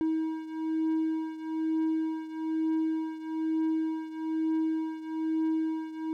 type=beating tone pair; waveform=triangle; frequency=318.4 / 319.5 Hz; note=D#4 / D#4; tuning=+40 / +46 cents; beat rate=1.1 Hz; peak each=-27 / -31 dBFS; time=0.01-6.13 s; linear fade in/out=0 ms; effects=none